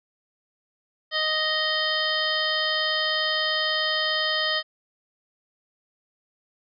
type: harmonic tone with a mistuned harmonic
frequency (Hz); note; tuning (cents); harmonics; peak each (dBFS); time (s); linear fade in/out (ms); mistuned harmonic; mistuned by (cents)
622.3; D#5; 0; 1 / 2 / 3 / 5 / 6 / 7 / 8; -31 / -32 / -27 / -27 / -33 / -32 / -32; 1.11-4.63; 50; 6; -21
effects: none